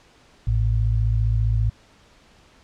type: tone pair together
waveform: sine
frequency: 55.05 / 110.1 Hz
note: A1 / A2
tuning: +2 / +2 cents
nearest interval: octave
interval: 1200 cents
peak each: -20 dBFS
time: 0.47-1.7 s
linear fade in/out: 5 ms
effects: pink hiss -54 dBFS RMS until 2.63 s + low-pass 6000 Hz 12 dB/octave